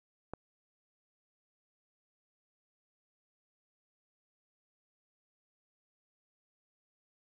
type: click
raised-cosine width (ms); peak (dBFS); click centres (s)
1; -25; 0.336
effects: none